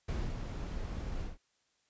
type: noise with ADSR envelope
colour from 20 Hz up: brown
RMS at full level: -33 dBFS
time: 0.08-1.38 s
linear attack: 8 ms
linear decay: 250 ms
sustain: -5 dB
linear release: 160 ms
effects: white hiss -75 dBFS RMS until 1.89 s + resampled to 16000 Hz